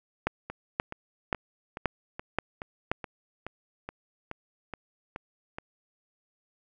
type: two click trains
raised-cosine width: 0.5 ms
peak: -21 / -10 dBFS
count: 13 / 6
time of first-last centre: 0.5-5.585 / 0.27-2.916 s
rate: 2.36 / 1.89 Hz
effects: none